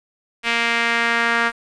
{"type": "tone with band-pass filter sweep", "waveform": "sawtooth", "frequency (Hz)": 233.1, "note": "A#3", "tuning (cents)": 0, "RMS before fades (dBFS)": -19, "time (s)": [0.43, 1.52], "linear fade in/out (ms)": 50, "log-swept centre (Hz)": [2400, 1600], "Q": 2.2, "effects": ["resampled to 22050 Hz", "7-bit"]}